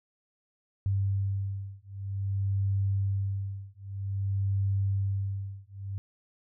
sine beating tone pair, 98 / 98.52 Hz, G2 / G2, 0 / +9 cents, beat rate 0.52 Hz, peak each -30 dBFS, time 0.86-5.98 s, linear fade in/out 0 ms, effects none

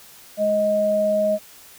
sine tone pair together, 208.9 / 626 Hz, G#3 / D#5, +10 / +10 cents, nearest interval octave + perfect fifth, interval 1900 cents, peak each -27 / -17 dBFS, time 0.37-1.39 s, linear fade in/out 50 ms, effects white hiss -46 dBFS RMS until 1.78 s

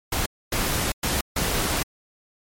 pink noise bursts at uneven times, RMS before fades -24 dBFS, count 4, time 0.12-0.26 / 0.52-0.92 / 1.03-1.21 / 1.36-1.83 s, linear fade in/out 5 ms, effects MP3 64 kbps

